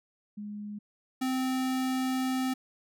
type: tone pair in turn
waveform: sine / square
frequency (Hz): 207.7 / 259.3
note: G#3 / C4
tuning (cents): 0 / -15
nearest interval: major third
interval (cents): 385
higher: second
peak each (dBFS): -36 / -28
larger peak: second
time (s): 0.37-0.79 / 1.21-2.54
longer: second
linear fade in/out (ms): 10
effects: none